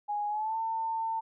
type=tone with pitch glide; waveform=sine; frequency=829 to 898.8 Hz; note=G#5 to A5; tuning=-3 to +37 cents; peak=-29 dBFS; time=0.08-1.21 s; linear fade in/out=20 ms; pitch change=+140 cents; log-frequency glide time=0.28-0.57 s; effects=none